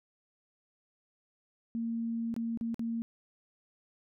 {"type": "tone with dropouts", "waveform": "sine", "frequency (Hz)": 230, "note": "A#3", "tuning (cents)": -23, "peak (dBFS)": -31, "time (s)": [1.75, 3.02], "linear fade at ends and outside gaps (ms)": 0, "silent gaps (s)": [[2.341, 2.364], [2.574, 2.611], [2.744, 2.794]], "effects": []}